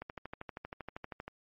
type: click train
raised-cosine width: 0.5 ms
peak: -26 dBFS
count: 17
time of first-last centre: 0.02-1.28 s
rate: 12.7 Hz
effects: MP3 32 kbps